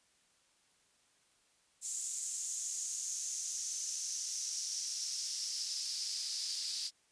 pink noise with high-pass filter sweep, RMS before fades -39 dBFS, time 1.81-6.91 s, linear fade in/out 50 ms, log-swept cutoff 7300 to 4700 Hz, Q 5.1, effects white hiss -71 dBFS RMS until 7.11 s + resampled to 22050 Hz

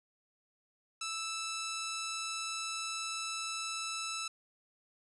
10% pulse tone, 1318.5 Hz, E6, in tune, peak -28 dBFS, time 1.01-4.28 s, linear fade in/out 5 ms, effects resampled to 24000 Hz

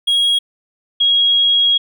triangle / sine tone pair in turn, 3297 / 3297 Hz, G#7 / G#7, -13 / -13 cents, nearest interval unison, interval 0 cents, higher neither, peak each -10 dBFS, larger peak neither, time 0.07-0.39 / 1-1.78 s, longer second, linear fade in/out 10 ms, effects none

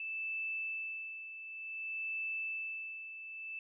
sine tone with tremolo, 2637 Hz, E7, in tune, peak -35 dBFS, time 0-3.59 s, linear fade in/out 2 ms, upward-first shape sine, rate 0.55 Hz, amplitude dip 65%, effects none

